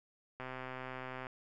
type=click train; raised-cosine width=0.5 ms; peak=-28 dBFS; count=113; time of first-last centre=0.4-1.268 s; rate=129 Hz; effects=none